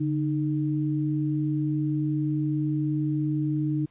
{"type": "tone pair together", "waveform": "sine", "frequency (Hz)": [144.4, 307.2], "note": ["D3", "D#4"], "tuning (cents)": [-29, -22], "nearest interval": "octave + minor second", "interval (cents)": 1307, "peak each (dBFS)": [-26, -26], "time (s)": [0, 3.86], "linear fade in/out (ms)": 10, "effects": ["pink hiss -64 dBFS RMS until 3.9 s", "resampled to 8000 Hz"]}